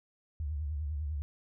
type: tone with vibrato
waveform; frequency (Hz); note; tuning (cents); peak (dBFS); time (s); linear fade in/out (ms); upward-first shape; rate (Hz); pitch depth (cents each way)
sine; 74.6; D2; +28; -32; 0.4-1.22; 0; triangle; 10; 150
effects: none